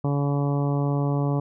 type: harmonic tone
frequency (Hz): 142.3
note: C#3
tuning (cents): +46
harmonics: 1 / 2 / 3 / 4 / 5 / 6 / 7 / 8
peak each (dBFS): -22 / -28 / -32 / -34 / -36 / -38 / -39 / -40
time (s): 0.04-1.4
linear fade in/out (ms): 5
effects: none